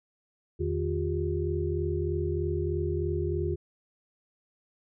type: tone cluster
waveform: sine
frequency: 83.1 / 152.3 / 355.4 / 398.6 Hz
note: E2 / D#3 / F4 / G4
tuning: +15 / -37 / +30 / +29 cents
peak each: -30 / -35 / -31 / -34 dBFS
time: 0.59-3.56 s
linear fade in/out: 20 ms
effects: none